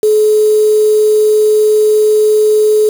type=tone with quantisation; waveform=sine; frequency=426.7 Hz; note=G#4; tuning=47 cents sharp; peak=-6 dBFS; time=0.03-2.89 s; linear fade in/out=2 ms; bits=4; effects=none